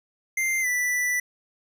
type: tone with pitch glide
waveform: square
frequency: 2093 to 1975.5 Hz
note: C7 to B6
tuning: 0 to 0 cents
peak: -23 dBFS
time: 0.37-1.2 s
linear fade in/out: 5 ms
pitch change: -100 cents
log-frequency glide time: 0.61-0.67 s
effects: none